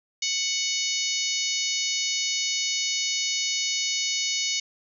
harmonic tone, 740 Hz, F#5, in tune, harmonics 3 / 4 / 5 / 6 / 7 / 8 / 9, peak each -32 / -32 / -32 / -32 / -32 / -32 / -32 dBFS, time 0.22-4.6 s, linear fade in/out 5 ms, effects none

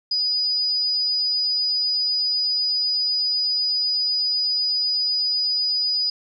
sine tone, 4946 Hz, D#8, 11 cents flat, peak -19 dBFS, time 0.11-6.1 s, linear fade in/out 5 ms, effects none

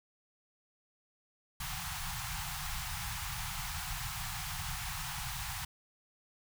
pink band-stop noise, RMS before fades -39 dBFS, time 1.6-5.65 s, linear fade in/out 5 ms, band 170 to 730 Hz, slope 96 dB/octave, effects none

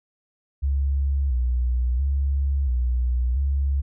sine tone with vibrato, 65.2 Hz, C2, 5 cents flat, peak -19 dBFS, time 0.62-3.82 s, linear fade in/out 20 ms, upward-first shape square, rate 0.73 Hz, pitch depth 100 cents each way, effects none

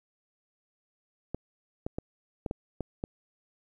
clicks, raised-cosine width 2 ms, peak -19 dBFS, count 7, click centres 1.346 / 1.865 / 1.985 / 2.462 / 2.511 / 2.807 / 3.039 s, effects 10-bit

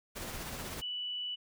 pink noise with tremolo, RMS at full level -40 dBFS, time 0.15-0.82 s, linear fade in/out 20 ms, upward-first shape sine, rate 16 Hz, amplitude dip 30%
sine tone, 2963 Hz, F#7, 2 cents sharp, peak -35 dBFS, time 0.81-1.36 s, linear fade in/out 20 ms
effects none

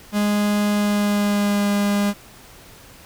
45% pulse tone with pitch glide, 207 to 203.4 Hz, G#3 to G#3, -5 to -36 cents, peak -17 dBFS, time 0.12-2.14 s, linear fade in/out 50 ms, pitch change -31 cents, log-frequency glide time 0.71-1.68 s, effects pink hiss -45 dBFS RMS until 3.05 s

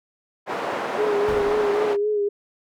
white band-pass noise, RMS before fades -27 dBFS, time 0.46-1.97 s, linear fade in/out 50 ms, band 310 to 940 Hz, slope 12 dB/octave
sine tone with vibrato, 415.3 Hz, G#4, in tune, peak -19 dBFS, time 0.98-2.29 s, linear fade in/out 10 ms, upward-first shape sine, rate 3.8 Hz, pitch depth 42 cents each way
brown noise with exponential decay, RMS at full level -28 dBFS, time 1.28-1.88 s, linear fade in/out 2 ms, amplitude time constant 130 ms
effects none

